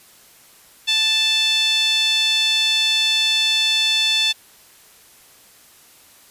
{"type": "tone with band-pass filter", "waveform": "5% pulse", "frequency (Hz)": 880, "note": "A5", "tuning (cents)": 0, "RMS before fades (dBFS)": -18, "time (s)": [0.87, 4.33], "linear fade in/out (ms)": 20, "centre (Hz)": 3300, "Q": 4.5, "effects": ["white hiss -49 dBFS RMS until 6.3 s", "resampled to 32000 Hz"]}